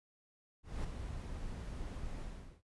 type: noise with ADSR envelope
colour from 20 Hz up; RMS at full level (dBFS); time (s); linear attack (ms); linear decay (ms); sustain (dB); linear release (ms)
brown; -37; 0.63-2.62; 210; 11; -6; 410
effects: noise-tail reverb RT60 0.1 s tail -18 dB re dry + resampled to 24000 Hz